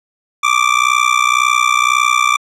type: tone with amplitude modulation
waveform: 25% pulse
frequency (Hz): 1174.7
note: D6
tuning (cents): 0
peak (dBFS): -3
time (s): 0.43-2.37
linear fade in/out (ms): 10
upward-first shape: sine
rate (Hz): 61.9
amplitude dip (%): 90
effects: low-pass 7000 Hz 12 dB/octave